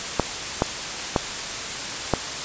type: clicks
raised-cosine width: 1 ms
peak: -3 dBFS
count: 4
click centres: 0.197 / 0.621 / 1.162 / 2.137 s
effects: white hiss -29 dBFS RMS until 2.44 s + resampled to 16000 Hz